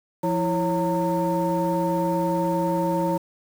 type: tone cluster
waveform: sine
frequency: 172.4 / 329.8 / 550 / 915 Hz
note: F3 / E4 / C#5 / A#5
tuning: -22 / +1 / -14 / -32 cents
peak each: -25 dBFS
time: 0.23-3.18 s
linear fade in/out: 10 ms
effects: tanh soft clip ceiling -14 dBFS + 7-bit